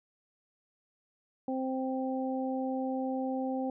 harmonic tone, 261.6 Hz, C4, in tune, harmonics 1 / 2 / 3, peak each -32 / -36 / -38 dBFS, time 1.48-3.7 s, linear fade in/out 2 ms, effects none

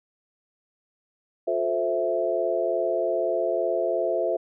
sine chord, F major seventh, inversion none, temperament equal with one note detuned, 357.6 / 440 / 523.3 / 659.3 Hz, F4 / A4 / C5 / E5, +41 / 0 / 0 / 0 cents, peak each -29 / -30 / -28 / -25 dBFS, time 1.47-4.37 s, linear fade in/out 10 ms, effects none

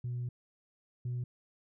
sine tone pair in turn, 122.4 / 123.04 Hz, B2 / B2, -15 / -6 cents, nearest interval unison, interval 9 cents, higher second, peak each -32 / -31 dBFS, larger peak second, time 0.04-0.29 / 1.05-1.24 s, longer first, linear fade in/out 5 ms, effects tanh soft clip ceiling -31 dBFS

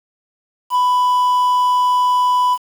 triangle tone with quantisation, 994 Hz, B5, 11 cents sharp, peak -10 dBFS, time 0.7-2.58 s, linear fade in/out 50 ms, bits 6, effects none

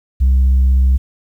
sine tone with vibrato, 65.2 Hz, C2, 5 cents flat, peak -6 dBFS, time 0.2-0.98 s, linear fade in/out 20 ms, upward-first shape sine, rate 16 Hz, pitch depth 10 cents each way, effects tanh soft clip ceiling -7 dBFS + 8-bit

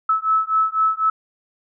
sine beating tone pair, 1300 / 1304 Hz, E6 / E6, -24 / -19 cents, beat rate 4 Hz, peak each -19 dBFS, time 0.09-1.1 s, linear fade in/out 5 ms, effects none

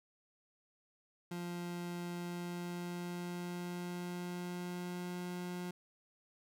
30% pulse tone with pitch glide, 174.61 to 178.28 Hz, F3 to F3, 0 to +36 cents, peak -37 dBFS, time 1.31-5.71 s, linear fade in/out 5 ms, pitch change +36 cents, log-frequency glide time 2.12-5.19 s, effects none

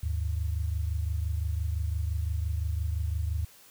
sine tone pair together, 75.76 / 101.6 Hz, D#2 / G#2, -46 / -38 cents, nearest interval perfect fourth, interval 508 cents, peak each -28 / -33 dBFS, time 0.03-3.45 s, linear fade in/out 5 ms, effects white hiss -55 dBFS RMS until 3.7 s

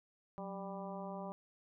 harmonic tone with a mistuned harmonic, 197 Hz, G3, 9 cents sharp, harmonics 1 / 2 / 3 / 4 / 5 / 6, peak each -45 / -51 / -47 / -49 / -50 / -55 dBFS, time 0.38-1.32 s, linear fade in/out 0 ms, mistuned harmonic 1, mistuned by -110 cents, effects none

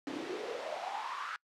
pink noise with high-pass filter sweep, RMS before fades -39 dBFS, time 0.07-1.36 s, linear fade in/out 0 ms, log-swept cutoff 270 to 1400 Hz, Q 7.4, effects noise-tail reverb RT60 0.1 s tail -26 dB re dry + low-pass 4000 Hz 12 dB/octave

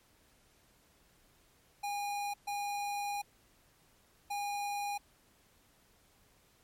square tone bursts at uneven times, 815 Hz, G#5, 33 cents flat, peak -35 dBFS, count 3, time 1.83-2.34 / 2.47-3.22 / 4.3-4.98 s, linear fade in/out 10 ms, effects pink hiss -67 dBFS RMS until 6.63 s + MP3 64 kbps

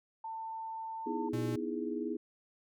sine tone with pitch glide, 894 to 900.2 Hz, A5 to A5, +27 to +39 cents, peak -38 dBFS, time 0.24-1.29 s, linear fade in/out 5 ms, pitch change +12 cents, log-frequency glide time 0.97-1.12 s
sine chord, E major seventh, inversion second, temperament equal with one note detuned, 246.9 / 311.1 / 331.9 / 415.3 Hz, B3 / D#4 / E4 / G#4, 0 / 0 / +12 / 0 cents, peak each -39 dBFS, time 1.06-2.17 s, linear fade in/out 10 ms
square tone, 120.3 Hz, B2, 45 cents flat, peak -36 dBFS, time 1.33-1.56 s, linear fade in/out 5 ms
effects none

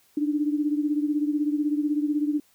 sine beating tone pair, 293.7 / 309.7 Hz, D4 / D#4, 0 / -8 cents, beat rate 16 Hz, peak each -23 / -28 dBFS, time 0.17-2.4 s, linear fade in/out 5 ms, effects white hiss -62 dBFS RMS until 2.54 s

